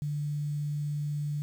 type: tone with quantisation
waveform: sine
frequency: 147.3 Hz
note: D3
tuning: 6 cents sharp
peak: -29 dBFS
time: 0.02-1.42 s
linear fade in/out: 0 ms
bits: 9
effects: none